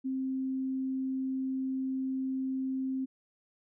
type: tone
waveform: sine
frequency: 263.4 Hz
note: C4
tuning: 12 cents sharp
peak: -30 dBFS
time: 0.04-3.06 s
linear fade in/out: 20 ms
effects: none